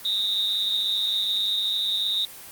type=tone with amplitude modulation; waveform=sine; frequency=3729 Hz; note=A#7; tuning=in tune; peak=-17 dBFS; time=0.05-2.25 s; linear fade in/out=2 ms; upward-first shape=sine; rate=204 Hz; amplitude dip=90%; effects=white hiss -42 dBFS RMS until 2.51 s + Opus 24 kbps